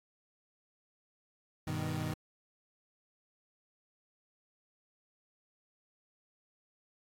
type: chord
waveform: 30% pulse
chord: G augmented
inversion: none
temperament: equal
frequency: 98 / 123.47 / 155.56 Hz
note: G2 / B2 / D#3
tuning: 0 / 0 / 0 cents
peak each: -37 / -37 / -34 dBFS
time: 1.67-2.14 s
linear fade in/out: 5 ms
effects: AAC 64 kbps

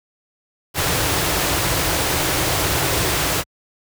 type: band-stop noise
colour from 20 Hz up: pink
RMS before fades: -19 dBFS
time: 0.74-3.44 s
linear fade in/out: 50 ms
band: 180 to 270 Hz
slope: 96 dB/octave
effects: high-pass 60 Hz 12 dB/octave

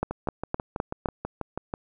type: two click trains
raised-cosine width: 1 ms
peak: -16 / -11 dBFS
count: 11 / 5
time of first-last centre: 0.11-1.739 / 0.03-1.058 s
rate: 6.14 / 3.89 Hz
effects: none

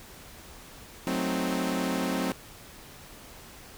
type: chord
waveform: sawtooth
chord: F# diminished seventh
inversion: none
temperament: equal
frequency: 185 / 220 / 261.6 / 311.1 Hz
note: F#3 / A3 / C4 / Eb4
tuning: 0 / 0 / 0 / 0 cents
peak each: -28 / -31 / -26 / -32 dBFS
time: 1.07-2.32 s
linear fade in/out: 0 ms
effects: pink hiss -48 dBFS RMS until 3.77 s

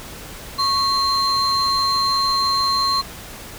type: tone pair together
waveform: sine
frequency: 1100 / 4153 Hz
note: C#6 / C8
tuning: -14 / -14 cents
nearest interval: octave + major seventh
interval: 2300 cents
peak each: -17 dBFS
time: 0.58-3.02 s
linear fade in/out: 20 ms
effects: tanh soft clip ceiling -13 dBFS + pink hiss -36 dBFS RMS until 3.58 s

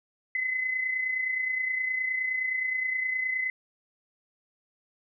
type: tone with amplitude modulation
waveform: sine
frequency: 2033 Hz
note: B6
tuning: 50 cents sharp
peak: -24 dBFS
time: 0.35-3.5 s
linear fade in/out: 2 ms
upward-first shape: sine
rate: 29.6 Hz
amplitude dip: 50%
effects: none

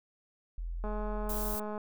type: tone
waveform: sine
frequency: 42.39 Hz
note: E1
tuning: 49 cents sharp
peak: -34 dBFS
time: 0.58-1.55 s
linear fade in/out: 0 ms
type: click train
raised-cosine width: 1 ms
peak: -26 dBFS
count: 199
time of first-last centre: 0.84-1.778 s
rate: 211 Hz
type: noise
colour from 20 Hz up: violet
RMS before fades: -38 dBFS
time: 1.29-1.6 s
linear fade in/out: 5 ms
effects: none

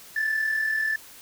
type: tone pair together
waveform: sine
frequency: 1718.8 / 1759 Hz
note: A6 / A6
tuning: -41 / -1 cents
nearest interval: unison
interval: 40 cents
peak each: -28 / -22 dBFS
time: 0.16-0.96 s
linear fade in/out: 5 ms
effects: tanh soft clip ceiling -19 dBFS + white hiss -47 dBFS RMS until 1.21 s

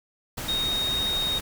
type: tone in noise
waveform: sine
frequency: 3729 Hz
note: A#7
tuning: in tune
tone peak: -24 dBFS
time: 0.48-1.39 s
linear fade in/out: 10 ms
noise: pink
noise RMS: -33 dBFS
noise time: 0.37-1.41 s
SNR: +6 dB
effects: none

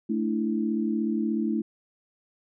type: chord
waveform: sine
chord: A suspended fourth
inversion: none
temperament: just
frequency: 220 / 293.3 / 330 Hz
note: A3 / D4 / E4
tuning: 0 / -2 / +2 cents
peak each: -26 / -31 / -29 dBFS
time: 0.09-1.62 s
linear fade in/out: 10 ms
effects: none

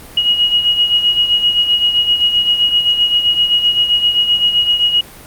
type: beating tone pair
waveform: sine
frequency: 2893 / 2900.7 Hz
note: F#7 / F#7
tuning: -40 / -35 cents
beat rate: 7.7 Hz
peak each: -11 / -18 dBFS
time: 0.17-5.01 s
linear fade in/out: 5 ms
effects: pink hiss -36 dBFS RMS until 5.26 s + Opus 32 kbps

